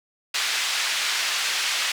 pink band-pass noise, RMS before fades -25 dBFS, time 0.34-1.92 s, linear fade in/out 5 ms, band 1900 to 5800 Hz, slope 12 dB/octave, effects none

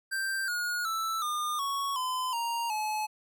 square tone with pitch steps, 1571 / 1440.6 / 1321 / 1211.4 / 1110.9 / 1018.7 / 934.1 / 856.6 Hz, G6 / F#6 / E6 / D#6 / C#6 / C6 / A#5 / A5, +3 / -47 / +3 / -47 / +3 / -47 / +3 / -47 cents, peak -30 dBFS, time 0.11-3.07 s, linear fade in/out 20 ms, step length 370 ms, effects none

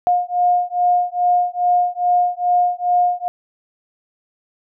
sine beating tone pair, 712 / 714.4 Hz, F5 / F5, +33 / +39 cents, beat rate 2.4 Hz, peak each -17 dBFS, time 0.07-3.28 s, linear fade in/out 0 ms, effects none

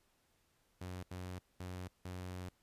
sawtooth tone bursts at uneven times, 91 Hz, F#2, 28 cents flat, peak -39 dBFS, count 4, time 0.81-1.03 / 1.11-1.39 / 1.6-1.88 / 2.05-2.49 s, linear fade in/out 5 ms, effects pink hiss -75 dBFS RMS until 2.62 s + resampled to 32000 Hz

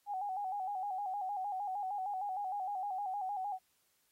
sine tone with vibrato, 784 Hz, G5, in tune, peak -35 dBFS, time 0.06-3.59 s, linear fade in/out 50 ms, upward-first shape square, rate 6.5 Hz, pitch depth 77 cents each way, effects white hiss -75 dBFS RMS until 4.11 s + AAC 48 kbps

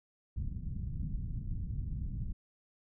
pink low-pass noise, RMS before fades -37 dBFS, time 0.36-2.33 s, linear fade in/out 10 ms, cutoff 170 Hz, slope 24 dB/octave, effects none

